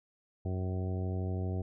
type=harmonic tone with a mistuned harmonic; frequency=92.5 Hz; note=F#2; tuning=in tune; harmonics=1 / 2 / 3 / 4 / 5 / 6 / 7 / 8; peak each=-32 / -40 / -44 / -43 / -47 / -53 / -48 / -51 dBFS; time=0.45-1.62 s; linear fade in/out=5 ms; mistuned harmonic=8; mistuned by=+49 cents; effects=none